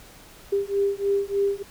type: beating tone pair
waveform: sine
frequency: 397.2 / 400.5 Hz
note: G4 / G4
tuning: +23 / +37 cents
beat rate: 3.3 Hz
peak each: -24 dBFS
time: 0.52-1.63 s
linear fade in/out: 10 ms
effects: pink hiss -48 dBFS RMS until 1.7 s